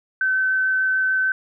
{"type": "tone with vibrato", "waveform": "sine", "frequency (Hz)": 1530, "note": "G6", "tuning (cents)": -42, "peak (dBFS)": -17, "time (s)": [0.21, 1.32], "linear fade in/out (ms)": 2, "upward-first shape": "triangle", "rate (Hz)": 6.8, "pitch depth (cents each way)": 8, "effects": []}